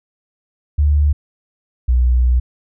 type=tone pair in turn; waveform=sine; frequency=73.42 / 61.65 Hz; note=D2 / B1; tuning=0 / -2 cents; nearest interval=minor third; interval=302 cents; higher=first; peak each=-10 dBFS; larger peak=neither; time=0.78-1.13 / 1.88-2.4 s; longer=second; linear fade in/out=10 ms; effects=none